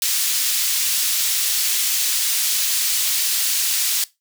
pink high-pass noise, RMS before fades -20 dBFS, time 0.02-4.04 s, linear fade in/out 2 ms, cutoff 4000 Hz, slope 12 dB/octave, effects noise-tail reverb RT60 0.2 s tail -19 dB re dry

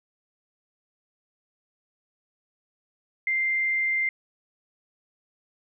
sine tone, 2093 Hz, C7, in tune, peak -22 dBFS, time 3.27-4.09 s, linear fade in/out 2 ms, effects none

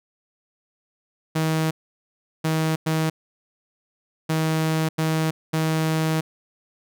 sawtooth tone bursts at uneven times, 158.8 Hz, D#3, 36 cents sharp, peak -16 dBFS, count 6, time 1.35-1.71 / 2.44-2.76 / 2.86-3.1 / 4.29-4.89 / 4.98-5.31 / 5.53-6.21 s, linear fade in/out 10 ms, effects none

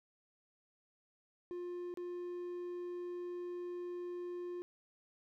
triangle tone with dropouts, 353.6 Hz, F4, 22 cents sharp, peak -38 dBFS, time 1.51-4.62 s, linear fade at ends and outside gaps 0 ms, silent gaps 1.94-1.973 s, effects none

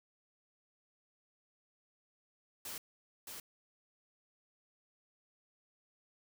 white noise with echo, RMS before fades -44 dBFS, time 2.65-2.78 s, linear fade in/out 2 ms, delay 620 ms, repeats 1, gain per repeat -3 dB, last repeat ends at 3.4 s, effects none

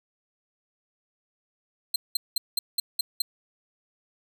sawtooth tone bursts, 4148 Hz, C8, 16 cents flat, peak -19 dBFS, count 7, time 1.94-3.22 s, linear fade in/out 5 ms, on 20 ms, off 190 ms, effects none

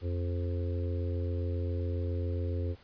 harmonic tone, 87.31 Hz, F2, in tune, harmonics 1 / 3 / 4 / 5 / 6, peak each -30 / -42 / -43 / -42 / -44 dBFS, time 0.01-2.76 s, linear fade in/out 50 ms, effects pink hiss -59 dBFS RMS until 2.83 s + resampled to 11025 Hz

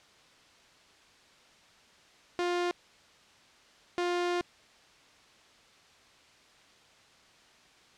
sawtooth tone bursts at uneven times, 352.3 Hz, F4, 15 cents sharp, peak -24 dBFS, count 2, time 2.39-2.71 / 3.98-4.41 s, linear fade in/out 0 ms, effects white hiss -59 dBFS RMS until 7.97 s + low-pass 5000 Hz 12 dB/octave

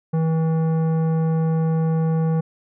sine tone with tanh clipping, 161.3 Hz, E3, 37 cents flat, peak -19 dBFS, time 0.13-2.41 s, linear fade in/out 10 ms, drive 13 dB, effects none

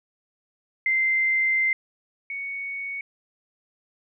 sine tone pair in turn, 2082 / 2226 Hz, C7 / C#7, -9 / +7 cents, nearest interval minor second, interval 116 cents, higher second, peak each -19 / -29 dBFS, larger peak first, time 0.86-1.73 / 2.3-3.01 s, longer first, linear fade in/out 2 ms, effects none

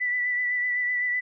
sine tone with vibrato, 1975.5 Hz, B6, in tune, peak -23 dBFS, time 0-1.21 s, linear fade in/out 20 ms, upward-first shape sine, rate 7.9 Hz, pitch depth 21 cents each way, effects none

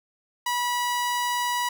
sawtooth tone, 974 Hz, B5, 24 cents flat, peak -20 dBFS, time 0.46-1.69 s, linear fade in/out 5 ms, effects none

